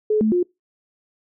sine tone with pitch steps, 427.4 / 217.3 / 355.7 Hz, G#4 / A3 / F4, +50 / -21 / +32 cents, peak -15 dBFS, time 0.1-0.43 s, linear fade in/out 5 ms, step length 110 ms, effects noise-tail reverb RT60 0.2 s tail -24 dB re dry

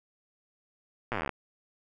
slowing click train, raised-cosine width 0.5 ms, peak -16 dBFS, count 16, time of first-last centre 1.12-1.293 s, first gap 8 ms, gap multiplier 1.05, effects none

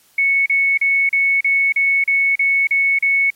sine tone bursts, 2210 Hz, C#7, 6 cents flat, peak -12 dBFS, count 10, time 0.18-3.304 s, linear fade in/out 5 ms, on 280 ms, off 36 ms, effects white hiss -54 dBFS RMS until 3.35 s + MP3 64 kbps

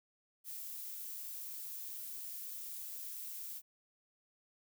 violet noise, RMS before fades -45 dBFS, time 0.44-3.62 s, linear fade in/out 50 ms, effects none

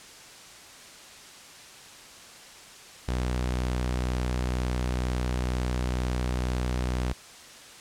sawtooth tone, 62.1 Hz, B1, 10 cents sharp, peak -22 dBFS, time 3.08-7.13 s, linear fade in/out 5 ms, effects white hiss -47 dBFS RMS until 7.8 s + low-pass 8000 Hz 12 dB/octave

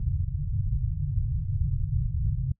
white low-pass noise, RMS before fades -27 dBFS, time 0-2.52 s, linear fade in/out 5 ms, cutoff 150 Hz, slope 96 dB/octave, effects noise-tail reverb RT60 0.1 s tail -24 dB re dry

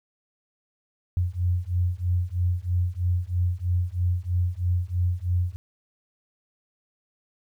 sine beating tone pair, 87.6 / 90.7 Hz, F2 / F#2, +6 / -34 cents, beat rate 3.1 Hz, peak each -25 / -25 dBFS, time 1.17-5.56 s, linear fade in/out 0 ms, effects 10-bit

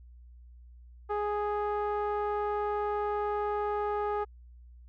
sawtooth tone with low-pass filter, 415.3 Hz, G#4, in tune, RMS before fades -31 dBFS, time 1.09-4.25 s, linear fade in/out 20 ms, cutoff 1100 Hz, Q 2.2, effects added 60 Hz sine -49 dBFS peak until 4.88 s

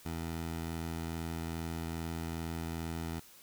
15% pulse tone, 82.41 Hz, E2, in tune, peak -30 dBFS, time 0.05-3.2 s, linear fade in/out 10 ms, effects white hiss -57 dBFS RMS until 3.42 s

